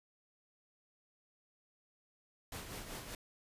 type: noise with tremolo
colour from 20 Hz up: pink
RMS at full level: -44 dBFS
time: 2.52-3.15 s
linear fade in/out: 2 ms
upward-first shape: sine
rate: 5.2 Hz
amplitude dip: 50%
effects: resampled to 32000 Hz